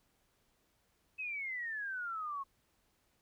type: exponential sweep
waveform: sine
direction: down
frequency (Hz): 2595 to 1080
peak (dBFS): -37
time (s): 1.18-2.44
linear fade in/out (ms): 20
effects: pink hiss -75 dBFS RMS until 3.21 s